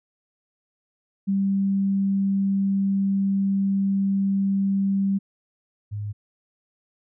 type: tone pair in turn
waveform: sine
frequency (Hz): 196 / 103.83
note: G3 / G#2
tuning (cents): 0 / 0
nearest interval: major seventh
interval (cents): 1100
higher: first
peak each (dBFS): -19 / -27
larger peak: first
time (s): 1.27-5.19 / 5.91-6.13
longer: first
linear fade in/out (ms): 20
effects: none